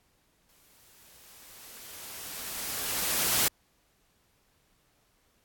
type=noise with exponential growth; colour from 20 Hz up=white; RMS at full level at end=-24 dBFS; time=0.49-3.48 s; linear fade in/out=1 ms; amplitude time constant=650 ms; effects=pink hiss -69 dBFS RMS until 5.44 s + AAC 64 kbps